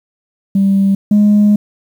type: tone pair in turn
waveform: sine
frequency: 196 / 207.7 Hz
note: G3 / G#3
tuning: 0 / 0 cents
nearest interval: minor second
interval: 100 cents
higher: second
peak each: -7 / -4 dBFS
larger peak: second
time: 0.55-0.95 / 1.11-1.56 s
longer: second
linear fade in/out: 5 ms
effects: tanh soft clip ceiling -4 dBFS + 7-bit